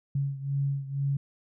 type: beating tone pair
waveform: sine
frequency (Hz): 138.59 / 140.69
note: C#3 / C#3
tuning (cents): 0 / +26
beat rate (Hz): 2.1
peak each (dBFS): -28 / -32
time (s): 0.15-1.17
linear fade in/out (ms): 5
effects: none